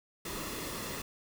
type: noise with comb filter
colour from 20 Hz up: pink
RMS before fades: -39 dBFS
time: 0.25-1.02 s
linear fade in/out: 5 ms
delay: 1.3 ms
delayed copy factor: -0.5
effects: none